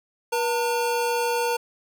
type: tone pair together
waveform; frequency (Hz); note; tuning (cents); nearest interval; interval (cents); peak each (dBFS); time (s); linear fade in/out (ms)
square; 480.5 / 907; B4 / A#5; -48 / -48; major seventh; 1100; -25 / -26; 0.32-1.57; 10
effects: none